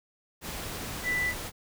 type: tone in noise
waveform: sine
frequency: 1983 Hz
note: B6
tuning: 7 cents sharp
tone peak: -26 dBFS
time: 1.03-1.34 s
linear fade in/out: 50 ms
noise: pink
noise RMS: -37 dBFS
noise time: 0.41-1.52 s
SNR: +8 dB
effects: none